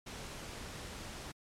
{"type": "noise", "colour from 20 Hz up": "pink", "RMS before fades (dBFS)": -45, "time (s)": [0.06, 1.32], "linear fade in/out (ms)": 10, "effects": ["low-pass 9000 Hz 12 dB/octave", "MP3 96 kbps"]}